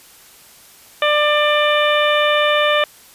harmonic tone, 595 Hz, D5, 22 cents sharp, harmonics 1 / 2 / 3 / 4 / 5 / 6, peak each -16 / -19 / -21 / -22 / -23 / -24 dBFS, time 1.02-2.84 s, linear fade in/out 2 ms, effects white hiss -45 dBFS RMS until 3.14 s + resampled to 32000 Hz

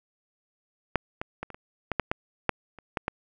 clicks, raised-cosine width 0.5 ms, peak -7 / -16 / -18 / -26 / -27 / -12 / -8 / -10 / -6 / -30 / -12 / -12 dBFS, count 12, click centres 0.957 / 1.215 / 1.43 / 1.503 / 1.545 / 1.917 / 1.997 / 2.115 / 2.493 / 2.787 / 2.972 / 3.081 s, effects none

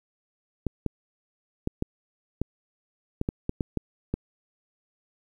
clicks, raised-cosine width 3 ms, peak -13 dBFS, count 11, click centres 0.667 / 0.863 / 1.674 / 1.824 / 2.416 / 3.214 / 3.289 / 3.494 / 3.608 / 3.773 / 4.14 s, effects 9-bit

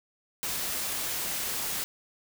white noise, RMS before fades -32 dBFS, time 0.43-1.84 s, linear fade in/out 0 ms, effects none

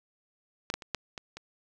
clicks, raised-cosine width 0.2 ms, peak -12 / -13 / -26 / -12 / -21 / -24 dBFS, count 6, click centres 0.701 / 0.74 / 0.822 / 0.947 / 1.178 / 1.37 s, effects none

